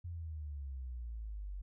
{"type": "exponential sweep", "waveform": "sine", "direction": "down", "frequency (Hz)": [88.3, 46.25], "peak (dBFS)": -40, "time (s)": [0.04, 1.62], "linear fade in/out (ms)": 10, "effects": []}